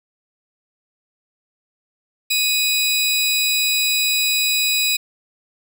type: tone pair together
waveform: sawtooth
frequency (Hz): 2489 / 3925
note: D#7 / B7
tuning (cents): 0 / -11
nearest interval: minor sixth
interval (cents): 789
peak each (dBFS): -16 / -16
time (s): 2.3-4.97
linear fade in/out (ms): 10
effects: none